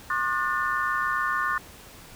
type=tone cluster; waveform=sine; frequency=1076 / 1203 / 1453 / 1783 Hz; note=C6 / D6 / F#6 / A6; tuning=+48 / +41 / -32 / +22 cents; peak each=-29 dBFS; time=0.1-1.58 s; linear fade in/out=2 ms; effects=pink hiss -47 dBFS RMS until 2.15 s

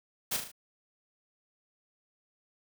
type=noise with echo; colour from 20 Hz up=white; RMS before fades=-31 dBFS; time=0.31-0.37 s; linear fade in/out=10 ms; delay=37 ms; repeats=4; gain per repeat=-5 dB; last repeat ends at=0.518 s; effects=none

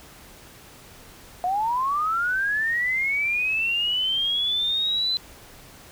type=linear sweep; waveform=sine; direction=up; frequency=704 to 4063 Hz; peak=-21 dBFS; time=1.44-5.17 s; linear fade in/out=0 ms; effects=pink hiss -47 dBFS RMS until 5.91 s

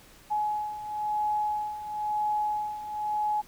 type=beating tone pair; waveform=sine; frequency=843 / 843.99 Hz; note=G#5 / G#5; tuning=+26 / +28 cents; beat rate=0.99 Hz; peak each=-33 / -28 dBFS; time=0.3-3.42 s; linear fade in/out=20 ms; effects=pink hiss -54 dBFS RMS until 3.47 s

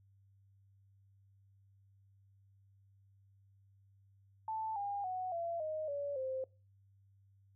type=tone with pitch steps; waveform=sine; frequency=880 / 807 / 740 / 678.6 / 622.3 / 570.6 / 523.3 Hz; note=A5 / G#5 / F#5 / F5 / D#5 / C#5 / C5; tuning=0 / -50 / 0 / -50 / 0 / +50 / 0 cents; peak=-36 dBFS; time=4.48-6.44 s; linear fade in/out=2 ms; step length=280 ms; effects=noise-tail reverb RT60 0.3 s tail -23 dB re dry + added 98 Hz sine -64 dBFS peak until 7.55 s

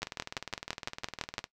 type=two click trains; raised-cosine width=0.2 ms; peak=-14 / -20 dBFS; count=9 / 29; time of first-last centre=0.03-1.381 / 0.02-1.441 s; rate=5.92 / 19.7 Hz; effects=noise-tail reverb RT60 0.1 s tail -17 dB re dry

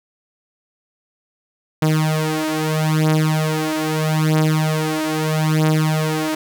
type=beating tone pair; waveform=sawtooth; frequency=155.56 / 156.34 Hz; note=D#3 / D#3; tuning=0 / +9 cents; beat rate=0.78 Hz; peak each=-15 dBFS; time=1.82-6.35 s; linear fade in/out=5 ms; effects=none

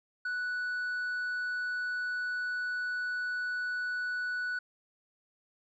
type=tone with tanh clipping; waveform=sine; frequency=1480 Hz; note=F#6; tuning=in tune; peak=-32 dBFS; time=0.25-4.59 s; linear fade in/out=5 ms; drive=3 dB; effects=none

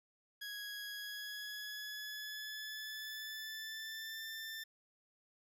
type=tone with pitch glide; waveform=20% pulse; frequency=1661.2 to 1780.4 Hz; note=G#6 to A6; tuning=0 to +20 cents; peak=-38 dBFS; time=0.41-4.64 s; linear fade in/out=10 ms; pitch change=+120 cents; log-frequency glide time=0.93-4.23 s; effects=none

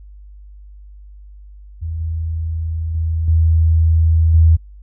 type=tone with level steps; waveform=sine; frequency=81.2 Hz; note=E2; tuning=26 cents flat; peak=-21 / -19 / -16 / -10 / -7 dBFS; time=1.81-4.57 s; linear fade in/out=20 ms; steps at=2 / 2.95 / 3.28 / 4.34 s; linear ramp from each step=2 ms; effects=noise-tail reverb RT60 0.1 s tail -22 dB re dry + added 50 Hz sine -36 dBFS peak until 4.82 s

